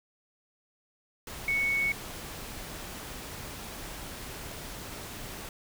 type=tone in noise; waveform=sine; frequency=2217 Hz; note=C#7; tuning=in tune; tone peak=-25 dBFS; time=1.48-1.92 s; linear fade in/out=2 ms; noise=pink; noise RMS=-41 dBFS; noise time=1.27-5.49 s; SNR=+13 dB; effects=none